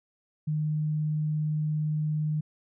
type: tone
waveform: sine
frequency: 152.9 Hz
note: D#3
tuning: 30 cents flat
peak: -25 dBFS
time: 0.47-2.41 s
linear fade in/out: 10 ms
effects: none